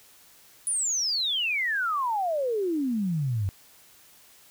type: exponential sweep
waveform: sine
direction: down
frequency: 10000 to 92.5 Hz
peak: -24 dBFS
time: 0.67-3.49 s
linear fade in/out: 0 ms
effects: white hiss -55 dBFS RMS until 4.5 s